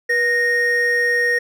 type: tone pair together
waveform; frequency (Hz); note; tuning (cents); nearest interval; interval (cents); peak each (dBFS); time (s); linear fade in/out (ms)
triangle; 484.8 / 1858.1; B4 / A#6; -32 / -6; octave + major seventh; 2326; -20 / -14; 0.09-1.39; 10
effects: none